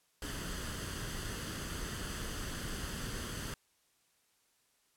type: noise with comb filter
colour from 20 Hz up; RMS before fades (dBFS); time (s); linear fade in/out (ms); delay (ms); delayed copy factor
pink; -40; 0.22-3.54; 2; 0.64; +0.55
effects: white hiss -73 dBFS RMS until 4.96 s + low-pass 12000 Hz 12 dB/octave